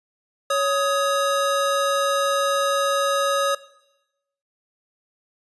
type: tone pair together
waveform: square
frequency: 557 / 1256.6 Hz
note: C#5 / D#6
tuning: +8 / +17 cents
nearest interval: octave + major second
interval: 1409 cents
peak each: -22 / -23 dBFS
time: 0.5-3.55 s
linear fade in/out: 5 ms
effects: noise-tail reverb RT60 0.9 s tail -18 dB re dry + resampled to 24000 Hz